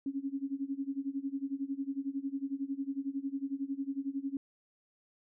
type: tone with tremolo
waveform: sine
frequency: 274.9 Hz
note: C#4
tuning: 14 cents flat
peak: -30 dBFS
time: 0.06-4.37 s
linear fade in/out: 2 ms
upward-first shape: sine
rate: 11 Hz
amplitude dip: 90%
effects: none